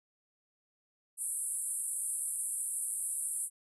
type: band-pass noise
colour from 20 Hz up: white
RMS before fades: -36 dBFS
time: 1.17-3.5 s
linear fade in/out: 50 ms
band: 8300 to 11000 Hz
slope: 96 dB/octave
effects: none